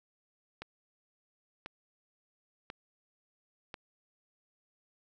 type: click train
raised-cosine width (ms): 0.3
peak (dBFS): -25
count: 4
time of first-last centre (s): 0.62-3.742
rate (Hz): 0.961
effects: none